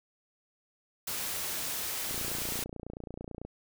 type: noise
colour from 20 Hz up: white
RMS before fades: -35 dBFS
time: 1.07-2.64 s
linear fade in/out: 5 ms
type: click train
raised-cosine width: 2 ms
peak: -27 dBFS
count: 40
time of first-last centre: 2.11-3.45 s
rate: 29.1 Hz
effects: none